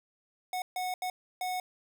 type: tone bursts at uneven times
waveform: square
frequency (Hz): 734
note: F#5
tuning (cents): -14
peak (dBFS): -32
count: 4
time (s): 0.53-0.62 / 0.76-0.94 / 1.02-1.1 / 1.41-1.6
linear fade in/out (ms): 2
effects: none